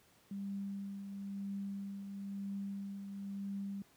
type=tone with tremolo; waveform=sine; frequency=198.2 Hz; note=G3; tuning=19 cents sharp; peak=-37 dBFS; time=0.31-3.82 s; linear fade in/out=2 ms; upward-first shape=triangle; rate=1 Hz; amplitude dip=50%; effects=pink hiss -67 dBFS RMS until 3.96 s + high-pass 80 Hz 12 dB/octave